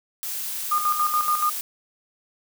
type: noise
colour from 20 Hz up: blue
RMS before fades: -30 dBFS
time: 0.23-1.61 s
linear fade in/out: 0 ms
type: tone with tremolo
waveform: sine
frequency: 1219 Hz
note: D#6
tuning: 36 cents flat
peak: -18 dBFS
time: 0.71-1.5 s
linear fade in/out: 10 ms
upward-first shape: square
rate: 7 Hz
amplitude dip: 60%
effects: none